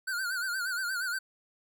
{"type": "tone with vibrato", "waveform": "square", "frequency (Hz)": 1480, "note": "F#6", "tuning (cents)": 0, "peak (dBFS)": -31, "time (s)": [0.07, 1.19], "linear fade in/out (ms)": 10, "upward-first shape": "sine", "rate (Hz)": 8.5, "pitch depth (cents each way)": 99, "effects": []}